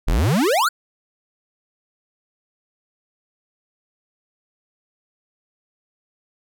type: exponential sweep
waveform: square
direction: up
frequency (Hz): 32.17 to 1545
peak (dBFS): -16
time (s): 0.07-0.69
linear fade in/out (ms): 10
effects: none